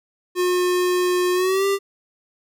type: tone with pitch glide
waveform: square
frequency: 360.2 to 395.1 Hz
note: F#4 to G4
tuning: -46 to +14 cents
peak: -18 dBFS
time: 0.35-1.79 s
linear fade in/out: 50 ms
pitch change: +160 cents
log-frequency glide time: 1.34-1.66 s
effects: none